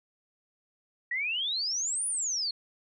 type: exponential two-way sweep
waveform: sine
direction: up then down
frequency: 1883 to 9940 to 4221 Hz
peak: -28 dBFS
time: 1.11-2.51 s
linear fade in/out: 5 ms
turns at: 2.07 s
effects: none